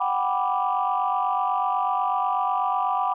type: chord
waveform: sine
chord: G major seventh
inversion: third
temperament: equal with one note detuned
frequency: 740 / 788.1 / 987.8 / 1174.7 Hz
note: F#5 / G5 / B5 / D6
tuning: 0 / +9 / 0 / 0 cents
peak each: -26 dBFS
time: 0-3.14 s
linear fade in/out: 10 ms
effects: tanh soft clip ceiling -13 dBFS